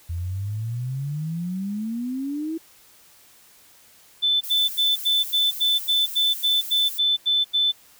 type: exponential sweep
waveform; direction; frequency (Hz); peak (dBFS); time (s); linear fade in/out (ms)
sine; up; 82.41 to 330; -25; 0.09-2.58; 10
type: tone bursts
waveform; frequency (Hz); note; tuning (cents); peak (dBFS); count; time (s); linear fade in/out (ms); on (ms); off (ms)
sine; 3520; A7; 0; -17; 13; 4.22-7.722; 20; 190; 86
type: noise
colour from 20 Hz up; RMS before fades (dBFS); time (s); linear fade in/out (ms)
violet; -33; 4.43-6.99; 10
effects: white hiss -53 dBFS RMS until 7.99 s